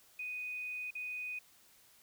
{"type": "tone with dropouts", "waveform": "sine", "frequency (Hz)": 2489, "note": "D#7", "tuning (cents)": 0, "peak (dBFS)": -38, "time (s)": [0.19, 1.39], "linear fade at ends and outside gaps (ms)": 5, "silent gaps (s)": [0.907, 0.951], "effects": ["white hiss -64 dBFS RMS until 2.02 s"]}